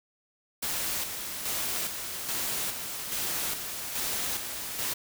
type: noise with tremolo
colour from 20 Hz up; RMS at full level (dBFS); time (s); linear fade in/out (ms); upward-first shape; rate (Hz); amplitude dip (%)
white; -31; 0.62-4.94; 10; square; 1.2; 45
effects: none